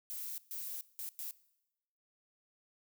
violet noise bursts at uneven times, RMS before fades -42 dBFS, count 4, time 0.1-0.38 / 0.51-0.81 / 0.99-1.09 / 1.19-1.31 s, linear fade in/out 0 ms, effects noise-tail reverb RT60 0.9 s tail -20 dB re dry

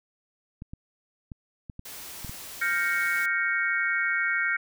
clicks, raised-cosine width 5 ms, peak -26 dBFS, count 7, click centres 0.621 / 0.735 / 1.318 / 1.698 / 1.794 / 2.247 / 2.295 s
white noise, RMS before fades -41 dBFS, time 1.85-3.26 s, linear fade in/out 5 ms
sine chord, G half-diminished seventh, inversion third, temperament equal, 1396.9 / 1568 / 1864.7 / 2217 Hz, F6 / G6 / Bb6 / Db7, 0 / 0 / 0 / 0 cents, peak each -29 dBFS, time 2.61-4.57 s, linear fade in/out 10 ms
effects none

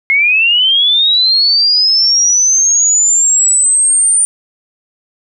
sine linear sweep, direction up, 2141 to 9110 Hz, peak -7 dBFS, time 0.1-4.25 s, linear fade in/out 0 ms, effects none

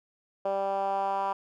10% pulse tone with band-pass filter sweep, 196 Hz, G3, in tune, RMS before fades -29 dBFS, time 0.45-1.33 s, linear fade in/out 5 ms, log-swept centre 620 to 930 Hz, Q 3.5, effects none

